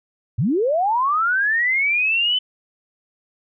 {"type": "linear sweep", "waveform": "sine", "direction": "up", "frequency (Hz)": [92.5, 3048], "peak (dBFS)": -16, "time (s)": [0.38, 2.39], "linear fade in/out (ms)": 10, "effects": []}